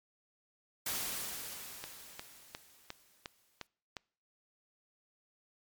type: noise with exponential decay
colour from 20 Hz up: white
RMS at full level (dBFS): -35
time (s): 0.86-3.67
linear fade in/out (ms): 5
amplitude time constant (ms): 610
type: click train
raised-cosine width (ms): 0.2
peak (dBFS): -23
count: 7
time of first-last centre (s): 1.84-3.968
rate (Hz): 2.82
effects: noise-tail reverb RT60 0.5 s tail -26 dB re dry + MP3 96 kbps